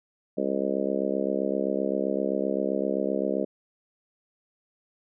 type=harmonic tone; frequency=67.7 Hz; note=C#2; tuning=40 cents flat; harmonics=3 / 4 / 5 / 6 / 7 / 8 / 9; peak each=-32 / -32 / -32 / -32 / -32 / -32 / -32 dBFS; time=0.37-3.45 s; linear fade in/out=10 ms; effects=none